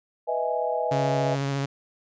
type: chord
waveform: sine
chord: E major seventh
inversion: second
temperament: equal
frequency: 493.9 / 622.3 / 659.3 / 830.6 Hz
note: B4 / D#5 / E5 / G#5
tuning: 0 / 0 / 0 / 0 cents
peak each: -29 dBFS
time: 0.27-1.36 s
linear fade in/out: 20 ms
type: tone with vibrato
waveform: sawtooth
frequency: 138.59 Hz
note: C#3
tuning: in tune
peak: -21 dBFS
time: 0.91-1.66 s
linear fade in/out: 10 ms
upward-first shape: sine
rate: 14 Hz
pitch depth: 20 cents each way
effects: resampled to 16000 Hz